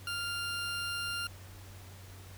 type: tone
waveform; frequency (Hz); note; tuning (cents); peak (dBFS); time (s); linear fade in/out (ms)
20% pulse; 1396.9; F6; 0; -29; 0.07-1.27; 2
effects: added 94 Hz sine -48 dBFS peak until 2.37 s + pink hiss -54 dBFS RMS until 2.37 s